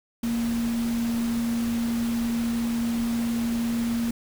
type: tone in noise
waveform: sine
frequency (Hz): 233.1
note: A#3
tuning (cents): 0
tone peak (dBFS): -23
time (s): 0.23-4.11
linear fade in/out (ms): 5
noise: pink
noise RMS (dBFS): -37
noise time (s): 0.23-4.11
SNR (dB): +11
effects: none